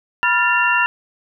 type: tone cluster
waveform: sine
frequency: 976 / 1392 / 1772 / 2756 Hz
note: B5 / F6 / A6 / F7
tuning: -21 / -6 / +12 / -24 cents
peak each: -19 dBFS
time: 0.23-0.86 s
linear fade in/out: 0 ms
effects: none